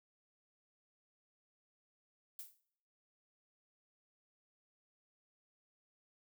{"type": "noise with exponential decay", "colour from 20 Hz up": "violet", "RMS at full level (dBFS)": -44, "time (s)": [2.39, 2.61], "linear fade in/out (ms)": 1, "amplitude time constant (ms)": 46, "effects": ["noise-tail reverb RT60 0.7 s tail -21 dB re dry"]}